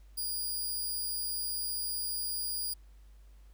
10% pulse tone, 4857 Hz, D#8, 43 cents flat, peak -26 dBFS, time 0.17-2.74 s, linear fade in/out 10 ms, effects added 50 Hz sine -52 dBFS peak until 3.53 s + pink hiss -70 dBFS RMS until 3.53 s

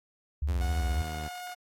sine tone with vibrato, 68.5 Hz, C#2, 20 cents flat, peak -26 dBFS, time 0.42-1.02 s, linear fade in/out 5 ms, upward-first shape sine, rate 3.8 Hz, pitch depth 140 cents each way
sawtooth exponential sweep, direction down, 89.9 to 75.2 Hz, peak -31 dBFS, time 0.47-1.29 s, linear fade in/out 20 ms
sawtooth tone with pitch glide, 730 to 720.8 Hz, F#5 to F#5, -24 to -45 cents, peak -34 dBFS, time 0.6-1.55 s, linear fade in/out 20 ms, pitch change -21 cents, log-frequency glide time 0.82-1.05 s
effects AAC 64 kbps

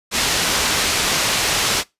white low-pass noise, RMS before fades -19 dBFS, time 0.11-1.84 s, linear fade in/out 50 ms, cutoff 6100 Hz, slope 12 dB/octave, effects noise-tail reverb RT60 0.2 s tail -22 dB re dry + resampled to 32000 Hz

